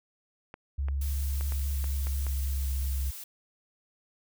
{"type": "clicks", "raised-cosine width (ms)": 0.5, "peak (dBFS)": -27, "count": 7, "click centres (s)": [0.541, 0.885, 1.41, 1.522, 1.842, 2.07, 2.267]}
{"type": "tone with pitch glide", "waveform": "sine", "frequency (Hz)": [69.4, 67], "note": ["C#2", "C2"], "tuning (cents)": [3, 42], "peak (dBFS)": -27, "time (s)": [0.78, 3.11], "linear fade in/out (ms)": 10, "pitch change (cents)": -61, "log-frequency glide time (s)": [1.51, 2.95]}
{"type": "noise", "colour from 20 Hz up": "blue", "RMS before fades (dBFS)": -42, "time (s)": [1.01, 3.24], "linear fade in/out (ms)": 5}
{"effects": []}